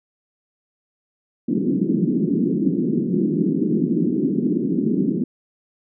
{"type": "band-pass noise", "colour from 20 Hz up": "pink", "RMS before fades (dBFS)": -20, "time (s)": [1.48, 5.24], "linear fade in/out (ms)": 5, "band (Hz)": [170, 360], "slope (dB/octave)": 48, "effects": []}